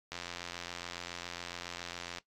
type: click train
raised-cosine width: 0.2 ms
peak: -22 dBFS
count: 181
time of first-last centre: 0.12-2.184 s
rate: 87.2 Hz
effects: noise-tail reverb RT60 0.1 s tail -18 dB re dry + AAC 64 kbps